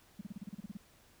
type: tone bursts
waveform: sine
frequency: 200.2 Hz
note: G3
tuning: 37 cents sharp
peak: -38 dBFS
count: 11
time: 0.19-0.772 s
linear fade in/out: 5 ms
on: 22 ms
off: 34 ms
effects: tanh soft clip ceiling -34 dBFS + pink hiss -64 dBFS RMS until 1.2 s